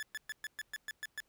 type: tone bursts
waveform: 40% pulse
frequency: 1728 Hz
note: A6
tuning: 32 cents flat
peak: -37 dBFS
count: 9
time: 0-1.203 s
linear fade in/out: 0 ms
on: 27 ms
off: 120 ms
effects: pink hiss -75 dBFS RMS until 1.28 s